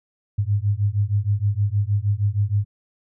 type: beating tone pair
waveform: sine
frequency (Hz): 99.3 / 105.7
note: G2 / G#2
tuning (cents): +23 / +31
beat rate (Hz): 6.4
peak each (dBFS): -21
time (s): 0.38-2.65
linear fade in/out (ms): 10
effects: none